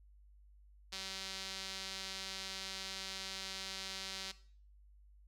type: tone with band-pass filter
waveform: sawtooth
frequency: 191.4 Hz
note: G3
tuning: 41 cents flat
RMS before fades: -44 dBFS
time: 0.92-4.32 s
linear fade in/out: 10 ms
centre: 4500 Hz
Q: 1.9
effects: noise-tail reverb RT60 0.5 s tail -17 dB re dry + added 50 Hz sine -59 dBFS peak until 5.27 s